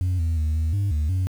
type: tone with pitch steps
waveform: sine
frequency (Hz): 91.2 / 82 / 77.5 / 79.5 / 99.9 / 75.3 / 93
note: F#2 / E2 / D#2 / D#2 / G2 / D2 / F#2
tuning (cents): -24 / -9 / -6 / +38 / +33 / +44 / +9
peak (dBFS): -17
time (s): 0.01-1.27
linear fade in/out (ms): 0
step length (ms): 180
effects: tanh soft clip ceiling -19 dBFS + 8-bit